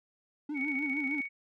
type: tone with vibrato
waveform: triangle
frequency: 281.8 Hz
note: C#4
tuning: 29 cents sharp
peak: -31 dBFS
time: 0.49-1.21 s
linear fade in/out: 5 ms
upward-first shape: triangle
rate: 6.5 Hz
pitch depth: 160 cents each way
type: tone with tremolo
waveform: sine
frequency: 2231 Hz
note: C#7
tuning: 11 cents sharp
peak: -30 dBFS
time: 0.54-1.29 s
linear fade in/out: 50 ms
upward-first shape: square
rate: 14 Hz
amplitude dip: 40%
effects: none